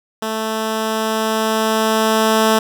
10% pulse tone with level ramp, 220 Hz, A3, in tune, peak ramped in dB -12 to -3 dBFS, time 0.22-2.59 s, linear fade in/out 5 ms, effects none

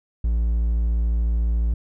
triangle tone, 57 Hz, A#1, 38 cents flat, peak -16 dBFS, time 0.24-1.74 s, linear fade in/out 5 ms, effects none

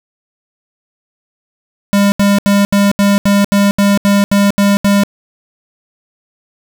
square tone bursts, 201.1 Hz, G3, 44 cents sharp, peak -8 dBFS, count 12, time 1.93-5.035 s, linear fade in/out 0 ms, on 190 ms, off 75 ms, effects none

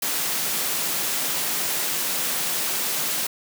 white high-pass noise, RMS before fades -25 dBFS, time 0.02-3.27 s, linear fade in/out 5 ms, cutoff 130 Hz, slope 96 dB/octave, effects none

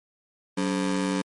35% pulse ring-modulated tone, 235.4 Hz, A#3, 17 cents sharp, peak -19 dBFS, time 0.57-1.22 s, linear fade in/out 10 ms, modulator 48.6 Hz, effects MP3 48 kbps

